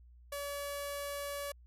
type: tone with low-pass filter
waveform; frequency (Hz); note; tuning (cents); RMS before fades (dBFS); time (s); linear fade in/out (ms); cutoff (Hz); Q
sawtooth; 570; C#5; +48; -40; 0.32-1.52; 5; 12000; 2.8
effects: added 60 Hz sine -55 dBFS peak until 1.66 s